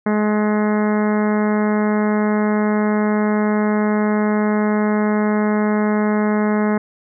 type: harmonic tone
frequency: 211.2 Hz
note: G#3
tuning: 29 cents sharp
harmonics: 1 / 2 / 3 / 4 / 5 / 6 / 7 / 8 / 9 / 10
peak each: -16 / -22 / -26 / -28 / -30 / -32 / -33 / -34 / -35 / -36 dBFS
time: 0.06-6.78 s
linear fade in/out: 5 ms
effects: none

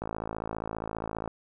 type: click train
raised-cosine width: 1 ms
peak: -19 dBFS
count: 70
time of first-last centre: 0.02-1.277 s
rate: 54.9 Hz
effects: none

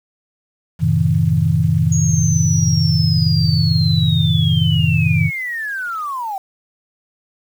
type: chord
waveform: sine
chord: F# diminished seventh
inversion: none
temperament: just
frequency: 92.5 / 111 / 133.2 / 159.84 Hz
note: F#2 / A2 / C3 / Eb3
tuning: 0 / +16 / +31 / +47 cents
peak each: -19 / -20 / -19 / -15 dBFS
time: 0.79-5.31 s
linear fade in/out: 50 ms
type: linear sweep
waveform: sine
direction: down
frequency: 6690 to 750 Hz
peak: -21 dBFS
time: 1.92-6.38 s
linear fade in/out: 2 ms
effects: 7-bit

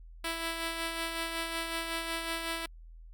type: tone with tremolo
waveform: 5% pulse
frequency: 330.4 Hz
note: E4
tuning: 4 cents sharp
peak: -20 dBFS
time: 0.24-2.66 s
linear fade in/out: 5 ms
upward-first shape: sine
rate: 5.4 Hz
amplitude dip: 40%
effects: added 41 Hz sine -47 dBFS peak until 3.13 s + Opus 48 kbps

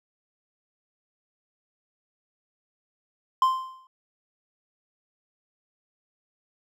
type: tone with exponential decay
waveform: triangle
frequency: 1043 Hz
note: C6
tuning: 6 cents flat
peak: -13 dBFS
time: 3.42-3.87 s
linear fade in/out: 2 ms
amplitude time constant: 96 ms
effects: none

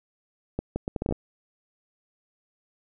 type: accelerating click train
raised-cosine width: 2 ms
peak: -14 dBFS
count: 9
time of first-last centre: 0.59-1.124 s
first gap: 170 ms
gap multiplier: 0.7
effects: none

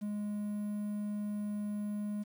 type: tone with quantisation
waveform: triangle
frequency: 207.7 Hz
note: G#3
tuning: in tune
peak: -32 dBFS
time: 0.01-2.24 s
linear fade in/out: 20 ms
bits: 10
effects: none

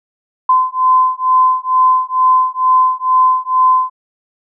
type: beating tone pair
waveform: sine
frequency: 1025 / 1027.2 Hz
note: C6 / C6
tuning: -36 / -32 cents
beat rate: 2.2 Hz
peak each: -12 dBFS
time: 0.49-3.9 s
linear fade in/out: 5 ms
effects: none

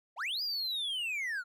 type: linear two-way sweep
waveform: triangle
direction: up then down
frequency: 556 to 4955 to 1363 Hz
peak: -31 dBFS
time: 0.16-1.44 s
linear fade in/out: 50 ms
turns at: 0.42 s
effects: none

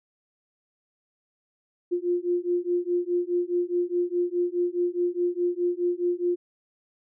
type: beating tone pair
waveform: sine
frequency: 350 / 354.8 Hz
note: F4 / F4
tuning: +4 / +27 cents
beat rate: 4.8 Hz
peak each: -26 dBFS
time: 1.91-6.36 s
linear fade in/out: 20 ms
effects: none

